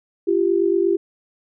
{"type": "tone pair together", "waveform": "sine", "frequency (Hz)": [343.5, 392], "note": ["F4", "G4"], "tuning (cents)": [-29, 0], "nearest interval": "major second", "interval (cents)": 229, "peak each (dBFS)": -18, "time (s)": [0.27, 0.97], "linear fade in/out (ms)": 10, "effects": []}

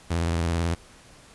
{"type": "tone with vibrato", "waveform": "sawtooth", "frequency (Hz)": 84, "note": "E2", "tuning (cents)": 33, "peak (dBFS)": -19, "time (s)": [0.1, 0.75], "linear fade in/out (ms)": 10, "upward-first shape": "sine", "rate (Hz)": 18, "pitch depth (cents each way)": 79, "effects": ["pink hiss -51 dBFS RMS until 1.34 s", "resampled to 24000 Hz"]}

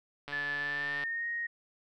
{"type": "click train", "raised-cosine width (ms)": 0.3, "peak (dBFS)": -25, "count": 110, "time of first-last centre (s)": [0.28, 1.037], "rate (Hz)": 144}
{"type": "tone with pitch glide", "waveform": "sine", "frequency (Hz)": [1735, 1870.3], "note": ["A6", "A#6"], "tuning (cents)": [-25, 5], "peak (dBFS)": -32, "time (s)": [0.32, 1.47], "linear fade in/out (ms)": 10, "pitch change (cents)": 130, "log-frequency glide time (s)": [0.56, 1.27]}
{"effects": []}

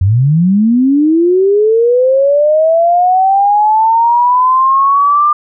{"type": "linear sweep", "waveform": "sine", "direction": "up", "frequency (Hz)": [87.31, 1200], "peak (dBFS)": -6, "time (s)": [0.01, 5.33], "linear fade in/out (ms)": 5, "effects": []}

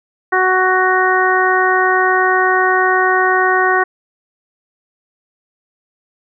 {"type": "harmonic tone", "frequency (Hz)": 371.8, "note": "F#4", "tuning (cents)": 8, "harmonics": [1, 2, 3, 4, 5], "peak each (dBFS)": [-17, -17, -17, -17, -17], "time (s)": [0.32, 3.84], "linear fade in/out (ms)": 10, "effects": []}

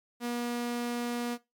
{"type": "tone", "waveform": "sawtooth", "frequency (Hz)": 240, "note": "B3", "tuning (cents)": -49, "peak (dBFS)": -27, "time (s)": [0.2, 1.38], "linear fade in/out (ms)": 50, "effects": ["noise-tail reverb RT60 0.2 s tail -17 dB re dry", "MP3 96 kbps"]}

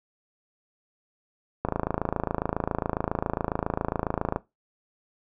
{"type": "click train", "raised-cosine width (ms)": 1, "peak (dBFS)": -11, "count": 75, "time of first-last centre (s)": [1.65, 4.361], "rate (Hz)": 27.3, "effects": ["noise-tail reverb RT60 0.2 s tail -17 dB re dry"]}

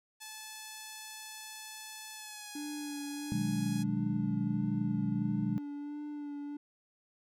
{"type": "tone with pitch glide", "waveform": "5% pulse", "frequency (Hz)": [867, 833.6], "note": ["A5", "G#5"], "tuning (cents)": [-26, 6], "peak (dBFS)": -32, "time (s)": [0.2, 3.84], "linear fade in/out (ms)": 20, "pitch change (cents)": -68, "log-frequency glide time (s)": [2.14, 2.5]}
{"type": "tone with vibrato", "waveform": "triangle", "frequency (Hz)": 292, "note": "D4", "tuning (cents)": -10, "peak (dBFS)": -36, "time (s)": [2.55, 6.57], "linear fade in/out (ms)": 5, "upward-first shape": "sine", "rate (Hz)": 1.5, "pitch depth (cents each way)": 25}
{"type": "chord", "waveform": "sine", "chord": "G# minor seventh", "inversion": "first", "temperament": "equal", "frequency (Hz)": [123.47, 155.56, 185, 207.7], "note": ["B2", "D#3", "F#3", "G#3"], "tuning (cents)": [0, 0, 0, 0], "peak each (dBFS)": [-37, -38, -36, -33], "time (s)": [3.32, 5.58], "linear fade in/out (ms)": 0}
{"effects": []}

